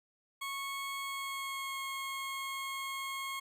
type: tone with pitch glide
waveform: 20% pulse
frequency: 1100 to 1084.9 Hz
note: C#6 to C#6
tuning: -14 to -38 cents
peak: -32 dBFS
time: 0.41-3.4 s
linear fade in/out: 10 ms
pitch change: -24 cents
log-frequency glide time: 1.01-1.78 s
effects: none